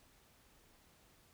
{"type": "silence", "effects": ["pink hiss -67 dBFS RMS until 1.33 s"]}